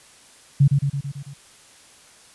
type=tone with echo; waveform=sine; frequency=140 Hz; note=C#3; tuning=18 cents sharp; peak=-10 dBFS; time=0.6-0.68 s; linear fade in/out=10 ms; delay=110 ms; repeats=6; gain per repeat=-4 dB; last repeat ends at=1.34 s; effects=white hiss -50 dBFS RMS until 2.34 s + resampled to 24000 Hz